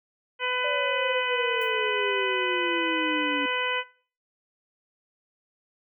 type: harmonic tone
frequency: 501 Hz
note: B4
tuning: 25 cents sharp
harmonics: 1 / 2 / 3 / 4 / 5 / 6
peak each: -32 / -32 / -32 / -32 / -32 / -32 dBFS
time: 0.39-3.84 s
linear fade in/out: 50 ms
type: exponential sweep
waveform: sine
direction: down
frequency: 587.3 to 282.5 Hz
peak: -28 dBFS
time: 0.64-3.46 s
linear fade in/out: 5 ms
type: noise with exponential decay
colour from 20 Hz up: violet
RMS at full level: -41 dBFS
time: 1.61-1.76 s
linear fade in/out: 5 ms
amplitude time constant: 32 ms
effects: noise-tail reverb RT60 0.4 s tail -18 dB re dry